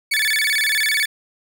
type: tone with vibrato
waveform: 30% pulse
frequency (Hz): 1975.5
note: B6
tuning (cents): 0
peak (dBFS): -14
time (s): 0.11-1.06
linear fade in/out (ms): 10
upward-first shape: square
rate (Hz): 18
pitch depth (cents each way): 220
effects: none